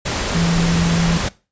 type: tone in noise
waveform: sine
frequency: 168.6 Hz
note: E3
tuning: 39 cents sharp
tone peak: -15 dBFS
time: 0.34-1.18 s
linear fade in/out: 10 ms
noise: pink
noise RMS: -21 dBFS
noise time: 0.05-1.29 s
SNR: +3 dB
effects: noise-tail reverb RT60 0.3 s tail -20 dB re dry + resampled to 16000 Hz